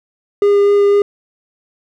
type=tone with vibrato; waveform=triangle; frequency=405.3 Hz; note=G#4; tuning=42 cents flat; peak=-6 dBFS; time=0.42-1.02 s; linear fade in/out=2 ms; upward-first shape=sine; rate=4 Hz; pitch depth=8 cents each way; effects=none